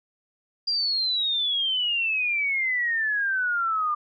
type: exponential sweep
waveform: sine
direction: down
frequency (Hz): 4824 to 1194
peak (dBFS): -22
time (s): 0.67-3.95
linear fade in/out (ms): 10
effects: none